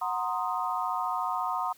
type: chord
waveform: sine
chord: C half-diminished seventh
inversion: second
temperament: equal with one note detuned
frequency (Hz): 736.6 / 932.3 / 1046.5 / 1244.5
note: Gb5 / Bb5 / C6 / Eb6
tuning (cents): -8 / 0 / 0 / 0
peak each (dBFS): -33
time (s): 0.01-1.73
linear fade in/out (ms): 10
effects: white hiss -58 dBFS RMS until 1.77 s